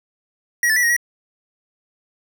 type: tone with pitch steps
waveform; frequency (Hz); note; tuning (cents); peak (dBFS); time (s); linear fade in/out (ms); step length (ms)
square; 1907 / 1755 / 1955 / 1873 / 1920; A#6 / A6 / B6 / A#6 / B6; +39 / -5 / -18 / +8 / -49; -15; 0.63-0.965; 2; 67
effects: none